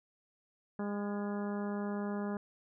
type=harmonic tone with a mistuned harmonic; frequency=204 Hz; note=G#3; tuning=31 cents flat; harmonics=1 / 2 / 3 / 4 / 5 / 6 / 7 / 8; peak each=-35 / -41 / -45 / -47 / -49 / -51 / -52 / -53 dBFS; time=0.79-2.37 s; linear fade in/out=2 ms; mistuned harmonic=8; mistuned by=+44 cents; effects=none